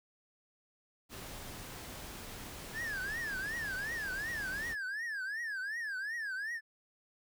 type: noise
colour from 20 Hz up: pink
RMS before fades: -46 dBFS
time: 1.09-4.76 s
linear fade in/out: 50 ms
type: tone with vibrato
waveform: triangle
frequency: 1690 Hz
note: G#6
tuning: 30 cents sharp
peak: -34 dBFS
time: 2.73-6.61 s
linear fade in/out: 50 ms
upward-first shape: triangle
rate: 2.7 Hz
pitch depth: 230 cents each way
effects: none

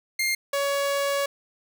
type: tone pair in turn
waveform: sawtooth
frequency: 2115 / 561.4 Hz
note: C7 / C#5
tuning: +18 / +22 cents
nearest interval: octave + major seventh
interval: 2296 cents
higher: first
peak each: -19 / -19 dBFS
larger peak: neither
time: 0.19-0.35 / 0.53-1.26 s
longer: second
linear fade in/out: 5 ms
effects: none

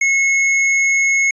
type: tone with hard clipping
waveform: sine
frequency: 2179 Hz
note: C#7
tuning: 30 cents flat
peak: -14 dBFS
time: 0.01-1.31 s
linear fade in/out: 5 ms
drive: 11 dB
effects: resampled to 22050 Hz

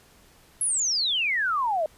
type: exponential sweep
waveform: sine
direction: down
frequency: 11175 to 597 Hz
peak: -22 dBFS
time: 0.61-1.86 s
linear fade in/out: 2 ms
effects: pink hiss -56 dBFS RMS until 1.97 s + resampled to 32000 Hz

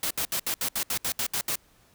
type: noise bursts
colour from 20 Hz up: white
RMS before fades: -28 dBFS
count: 11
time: 0.03-1.556 s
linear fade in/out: 2 ms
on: 76 ms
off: 69 ms
effects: pink hiss -61 dBFS RMS until 1.94 s

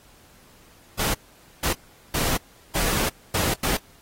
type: noise bursts at uneven times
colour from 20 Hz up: pink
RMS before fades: -24 dBFS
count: 6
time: 0.99-1.14 / 1.63-1.73 / 2.14-2.37 / 2.75-3.09 / 3.34-3.54 / 3.63-3.77 s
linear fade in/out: 5 ms
effects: pink hiss -54 dBFS RMS until 4.01 s + AAC 48 kbps

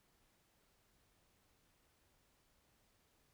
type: silence
effects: pink hiss -75 dBFS RMS until 3.33 s

